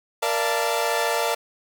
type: chord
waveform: sawtooth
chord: Bb major seventh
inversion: none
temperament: equal with one note detuned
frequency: 466.2 / 587.3 / 681.7 / 880 Hz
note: Bb4 / D5 / F5 / A5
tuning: 0 / 0 / -42 / 0 cents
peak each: -23 dBFS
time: 0.22-1.35 s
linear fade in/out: 10 ms
effects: none